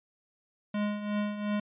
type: tone with tremolo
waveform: square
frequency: 207.7 Hz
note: G#3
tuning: in tune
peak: -27 dBFS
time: 0.74-1.6 s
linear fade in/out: 5 ms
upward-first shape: triangle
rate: 2.8 Hz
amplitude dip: 70%
effects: resampled to 8000 Hz